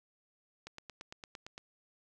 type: click train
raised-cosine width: 0.2 ms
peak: -28 dBFS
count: 9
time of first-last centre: 0.67-1.579 s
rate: 8.8 Hz
effects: none